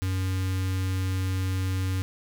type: tone with notch filter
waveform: square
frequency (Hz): 93.9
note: F#2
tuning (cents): +26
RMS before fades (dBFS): -27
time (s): 0.02-2.02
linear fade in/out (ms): 0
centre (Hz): 660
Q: 0.72
effects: none